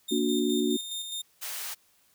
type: tone with tremolo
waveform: sawtooth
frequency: 3642 Hz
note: A#7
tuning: 41 cents flat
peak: -29 dBFS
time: 0.08-1.22 s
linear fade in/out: 10 ms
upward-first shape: square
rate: 4.8 Hz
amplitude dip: 40%
type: chord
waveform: sine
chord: Bb augmented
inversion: none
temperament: just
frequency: 233.1 / 291.4 / 364.2 Hz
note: Bb3 / D4 / F#4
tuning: 0 / -13 / -27 cents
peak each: -28 dBFS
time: 0.11-0.77 s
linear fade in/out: 10 ms
type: high-pass noise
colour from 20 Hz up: white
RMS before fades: -36 dBFS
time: 1.41-1.75 s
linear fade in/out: 20 ms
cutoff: 750 Hz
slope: 12 dB/octave
effects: white hiss -65 dBFS RMS until 2.14 s